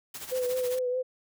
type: noise with tremolo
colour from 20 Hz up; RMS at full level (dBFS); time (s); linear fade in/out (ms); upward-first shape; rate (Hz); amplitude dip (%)
white; -38; 0.14-0.79; 5; sine; 14; 65
type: tone with vibrato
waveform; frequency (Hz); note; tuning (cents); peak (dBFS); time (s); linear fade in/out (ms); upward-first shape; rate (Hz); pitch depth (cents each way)
sine; 503; B4; +32; -26; 0.31-1.03; 20; triangle; 4.8; 41
effects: none